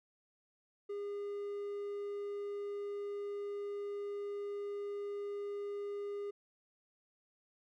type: tone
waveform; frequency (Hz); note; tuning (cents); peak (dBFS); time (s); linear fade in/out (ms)
triangle; 406.8; G#4; -36; -36; 0.89-6.31; 10
effects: none